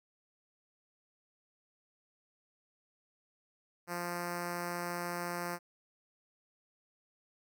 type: tone with notch filter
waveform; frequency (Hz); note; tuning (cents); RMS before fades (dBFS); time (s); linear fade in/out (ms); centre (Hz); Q
5% pulse; 174.61; F3; 0; -38; 3.87-5.59; 50; 3300; 0.91
effects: none